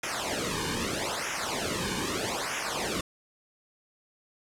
pink noise with flanger, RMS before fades -31 dBFS, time 0.03-3.01 s, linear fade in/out 5 ms, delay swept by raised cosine 0.23 to 1.53 ms, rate 0.79 Hz, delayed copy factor -0.95, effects low-pass 9000 Hz 12 dB/octave

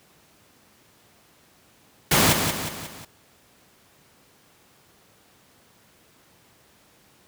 pink noise with echo, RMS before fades -17 dBFS, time 2.11-2.33 s, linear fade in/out 5 ms, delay 180 ms, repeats 4, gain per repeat -6 dB, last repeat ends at 3.05 s, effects pink hiss -57 dBFS RMS until 7.27 s + high-pass 100 Hz 12 dB/octave

